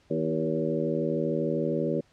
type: harmonic tone with a mistuned harmonic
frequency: 79.9 Hz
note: D#2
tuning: 47 cents sharp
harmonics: 2 / 3 / 4 / 5 / 6 / 7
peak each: -32 / -32 / -32 / -32 / -32 / -32 dBFS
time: 0.1-2.01 s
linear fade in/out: 10 ms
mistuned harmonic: 5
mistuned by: -31 cents
effects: pink hiss -63 dBFS RMS until 2.12 s + low-pass 6000 Hz 12 dB/octave